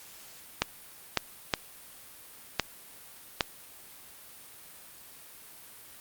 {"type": "clicks", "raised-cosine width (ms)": 0.2, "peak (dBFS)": -6, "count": 5, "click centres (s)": [0.62, 1.173, 1.538, 2.597, 3.408], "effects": ["white hiss -50 dBFS RMS until 6 s", "Opus 48 kbps"]}